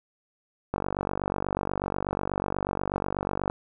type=click train; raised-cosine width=1 ms; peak=-13 dBFS; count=134; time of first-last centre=0.74-3.499 s; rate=48.2 Hz; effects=none